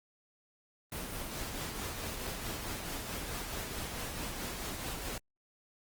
pink noise with tremolo, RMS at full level -38 dBFS, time 0.92-5.18 s, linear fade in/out 2 ms, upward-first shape triangle, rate 4.6 Hz, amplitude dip 35%, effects Opus 24 kbps

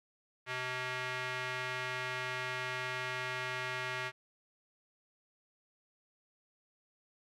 square tone with band-pass filter, 127.2 Hz, C3, 48 cents flat, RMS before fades -38 dBFS, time 0.46-4.12 s, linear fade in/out 50 ms, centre 2000 Hz, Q 1.5, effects none

